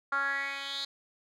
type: tone with band-pass filter sweep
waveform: 10% pulse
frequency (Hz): 277.2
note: C#4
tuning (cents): 0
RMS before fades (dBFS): -33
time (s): 0.12-0.85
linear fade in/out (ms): 5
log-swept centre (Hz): 1300 to 4100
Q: 5.4
effects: none